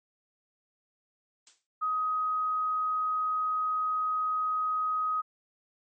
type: noise with exponential decay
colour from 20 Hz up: blue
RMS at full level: -45 dBFS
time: 1.47-1.67 s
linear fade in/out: 1 ms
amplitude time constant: 42 ms
type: tone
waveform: sine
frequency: 1258 Hz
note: D#6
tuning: 19 cents sharp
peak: -26 dBFS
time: 1.81-5.22 s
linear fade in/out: 20 ms
effects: MP3 32 kbps